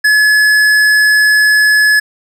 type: tone with tanh clipping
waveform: sine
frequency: 1705 Hz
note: G#6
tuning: 45 cents sharp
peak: -8 dBFS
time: 0.04-2 s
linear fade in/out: 10 ms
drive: 14 dB
effects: none